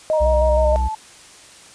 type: tone with vibrato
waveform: sine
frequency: 616 Hz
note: D#5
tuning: 17 cents flat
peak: -15 dBFS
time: 0.1-0.76 s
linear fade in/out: 0 ms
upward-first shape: square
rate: 6.4 Hz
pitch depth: 23 cents each way
type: tone with pitch glide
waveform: sine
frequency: 940 to 872 Hz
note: A#5 to A5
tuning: +14 to -16 cents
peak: -23 dBFS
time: 0.13-0.95 s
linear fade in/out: 5 ms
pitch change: -130 cents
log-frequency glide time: 0.51-0.83 s
type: tone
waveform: triangle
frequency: 62.6 Hz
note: B1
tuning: 24 cents sharp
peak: -15 dBFS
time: 0.2-0.89 s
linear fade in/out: 20 ms
effects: white hiss -44 dBFS RMS until 1.74 s + resampled to 22050 Hz